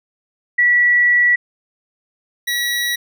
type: tone pair in turn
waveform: sine / 25% pulse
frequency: 1945 / 1927.1 Hz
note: B6 / B6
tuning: -27 / -43 cents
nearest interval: unison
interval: 16 cents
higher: first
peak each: -10 / -14 dBFS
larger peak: first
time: 0.58-1.36 / 2.47-2.96 s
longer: first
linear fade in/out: 10 ms
effects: none